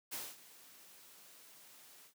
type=noise with ADSR envelope; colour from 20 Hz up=white; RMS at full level=-41 dBFS; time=0.11-2.14 s; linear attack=24 ms; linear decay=220 ms; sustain=-18 dB; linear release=93 ms; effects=high-pass 150 Hz 12 dB/octave